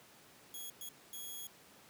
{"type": "tone bursts at uneven times", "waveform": "5% pulse", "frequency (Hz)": 3328, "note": "G#7", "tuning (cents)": 3, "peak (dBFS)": -35, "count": 3, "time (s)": [[0.54, 0.7], [0.81, 0.89], [1.13, 1.47]], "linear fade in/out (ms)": 2, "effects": ["pink hiss -60 dBFS RMS until 1.89 s", "high-pass 150 Hz 12 dB/octave"]}